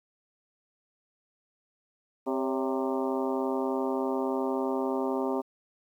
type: harmonic tone with a mistuned harmonic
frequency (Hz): 131.5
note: C3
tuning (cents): +9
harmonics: 2 / 3 / 4 / 5 / 6 / 7 / 8 / 9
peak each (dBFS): -31 / -31 / -35 / -37 / -39 / -37 / -42 / -43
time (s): 2.26-5.42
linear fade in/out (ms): 20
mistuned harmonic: 4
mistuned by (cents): +90
effects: 10-bit